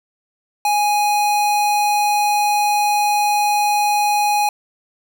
square tone, 830 Hz, G#5, 1 cent flat, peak -15 dBFS, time 0.65-4.49 s, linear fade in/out 2 ms, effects none

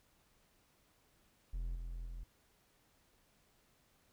triangle tone with level steps, 42.44 Hz, F1, 49 cents flat, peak -35 / -39 / -41 dBFS, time 1.53-2.24 s, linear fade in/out 10 ms, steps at 1.75 / 2.05 s, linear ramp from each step 10 ms, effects pink hiss -72 dBFS RMS until 4.12 s

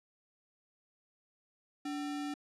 sine tone with sample-and-hold, 289.7 Hz, D4, 24 cents flat, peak -35 dBFS, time 1.85-2.34 s, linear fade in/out 5 ms, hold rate 1050 Hz, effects low-pass 8000 Hz 12 dB/octave

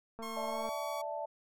click train, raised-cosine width 1 ms, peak -32 dBFS, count 114, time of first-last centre 0.19-0.69 s, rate 226 Hz
sawtooth tone with pitch glide, 1080 to 1130.4 Hz, C#6 to C#6, -45 to +34 cents, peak -38 dBFS, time 0.22-1.02 s, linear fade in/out 10 ms, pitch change +79 cents, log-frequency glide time 0.46-0.71 s
sine chord, D suspended second, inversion none, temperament equal, 587.3 / 659.3 / 880 Hz, D5 / E5 / A5, 0 / 0 / 0 cents, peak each -40 dBFS, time 0.36-1.26 s, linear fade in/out 10 ms
effects none

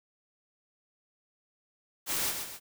white noise with echo, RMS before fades -31 dBFS, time 2.06-2.34 s, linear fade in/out 50 ms, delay 130 ms, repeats 2, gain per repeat -6 dB, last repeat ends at 2.6 s, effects none

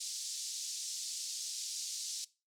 pink band-pass noise, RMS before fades -41 dBFS, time 0-2.25 s, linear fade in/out 10 ms, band 4600 to 8000 Hz, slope 24 dB/octave, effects noise-tail reverb RT60 0.3 s tail -20 dB re dry

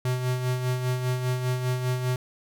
square tone with tremolo, 126.4 Hz, B2, 41 cents sharp, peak -23 dBFS, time 0.05-2.16 s, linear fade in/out 2 ms, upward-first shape sine, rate 5 Hz, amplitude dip 50%, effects none

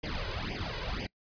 pink noise with flanger, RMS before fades -35 dBFS, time 0.03-1.07 s, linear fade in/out 10 ms, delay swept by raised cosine 0.37 to 2.07 ms, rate 2 Hz, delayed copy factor +0.95, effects noise-tail reverb RT60 0.1 s tail -25 dB re dry + resampled to 11025 Hz

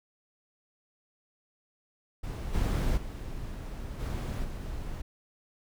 brown noise with level steps, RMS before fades -35 / -27 / -38 / -32 / -37 dBFS, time 2.23-5.02 s, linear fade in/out 10 ms, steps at 2.53 / 2.96 / 3.99 / 4.43 s, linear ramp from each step 20 ms, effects none

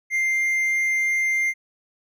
triangle tone with hard clipping, 2099 Hz, C7, 5 cents sharp, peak -20 dBFS, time 0.1-1.54 s, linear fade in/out 50 ms, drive 6 dB, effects none

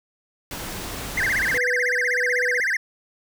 pink noise, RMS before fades -32 dBFS, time 0.51-1.58 s, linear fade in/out 2 ms
triangle tone with vibrato, 1814 Hz, A#6, 48 cents flat, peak -18 dBFS, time 1.17-2.77 s, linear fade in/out 5 ms, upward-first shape sine, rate 16 Hz, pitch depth 280 cents each way
sine tone with tremolo, 493.9 Hz, B4, in tune, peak -25 dBFS, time 1.54-2.6 s, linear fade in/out 0 ms, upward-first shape sine, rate 1.5 Hz, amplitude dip 35%
effects none

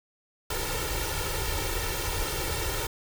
pink noise with comb filter, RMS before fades -30 dBFS, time 0.5-2.87 s, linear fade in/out 5 ms, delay 2.2 ms, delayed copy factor +0.95, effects none

